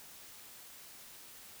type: silence
effects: white hiss -53 dBFS RMS until 1.6 s